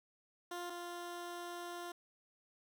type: tone pair in turn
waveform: 15% pulse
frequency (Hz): 350.8 / 348.8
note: F4 / F4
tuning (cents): +8 / -2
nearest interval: unison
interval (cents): 10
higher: first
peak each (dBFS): -35 / -37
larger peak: first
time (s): 0.51-0.7 / 0.7-1.92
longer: second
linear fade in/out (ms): 5
effects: none